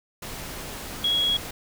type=tone in noise; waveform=sine; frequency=3322 Hz; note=G#7; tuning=in tune; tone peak=-20 dBFS; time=1.04-1.37 s; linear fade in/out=5 ms; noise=pink; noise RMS=-36 dBFS; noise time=0.22-1.51 s; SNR=+13 dB; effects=none